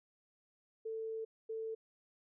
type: tone bursts at uneven times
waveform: sine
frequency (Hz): 445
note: A4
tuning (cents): +20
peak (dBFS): -38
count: 2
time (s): 0.85-1.25 / 1.49-1.75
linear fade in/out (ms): 10
effects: none